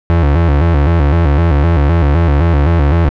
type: tone with vibrato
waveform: 35% pulse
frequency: 77.78 Hz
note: D#2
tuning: in tune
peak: -6 dBFS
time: 0.1-3.09 s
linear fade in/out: 0 ms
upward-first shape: square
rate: 3.9 Hz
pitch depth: 140 cents each way
effects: low-pass 2000 Hz 12 dB/octave